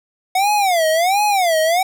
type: tone with vibrato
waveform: square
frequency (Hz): 727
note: F#5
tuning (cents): -31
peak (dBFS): -14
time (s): 0.35-1.83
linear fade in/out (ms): 5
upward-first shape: sine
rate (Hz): 1.4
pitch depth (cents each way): 250
effects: none